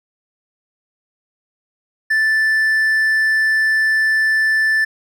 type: tone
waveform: triangle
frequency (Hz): 1760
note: A6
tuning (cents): 0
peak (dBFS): -11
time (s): 2.1-4.85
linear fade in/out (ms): 10
effects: none